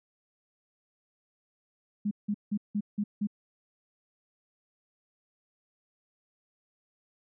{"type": "tone bursts", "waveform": "sine", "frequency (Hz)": 206.7, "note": "G#3", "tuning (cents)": -8, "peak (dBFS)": -26, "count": 6, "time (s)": [2.05, 3.272], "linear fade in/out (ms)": 10, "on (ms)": 62, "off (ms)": 170, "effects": []}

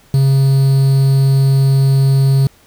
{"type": "tone with quantisation", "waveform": "triangle", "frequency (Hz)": 135.8, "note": "C#3", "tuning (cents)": -35, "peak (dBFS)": -6, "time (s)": [0.14, 2.47], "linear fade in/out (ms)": 2, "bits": 5, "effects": ["pink hiss -49 dBFS RMS until 2.66 s"]}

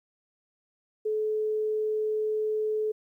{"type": "tone", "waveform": "sine", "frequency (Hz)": 430.4, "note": "A4", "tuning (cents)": -38, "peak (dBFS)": -25, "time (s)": [1.05, 2.92], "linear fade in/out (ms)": 10, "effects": ["11-bit"]}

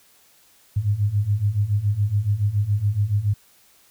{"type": "beating tone pair", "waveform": "sine", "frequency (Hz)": [98.9, 106], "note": ["G2", "G#2"], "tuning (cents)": [16, 36], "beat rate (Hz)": 7.1, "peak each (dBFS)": [-23, -20], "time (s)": [0.76, 3.34], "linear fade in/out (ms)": 10, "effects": ["white hiss -56 dBFS RMS until 3.9 s"]}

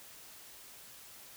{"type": "silence", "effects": ["white hiss -53 dBFS RMS until 1.36 s"]}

